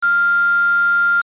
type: tone with quantisation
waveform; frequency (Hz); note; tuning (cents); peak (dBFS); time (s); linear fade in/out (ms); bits
sine; 1396.9; F6; 0; -12; 0.02-1.22; 20; 4
effects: resampled to 8000 Hz